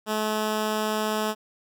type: tone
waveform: 10% pulse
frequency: 215.1 Hz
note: A3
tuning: 39 cents flat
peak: -16 dBFS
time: 0.06-1.35 s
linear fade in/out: 50 ms
effects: none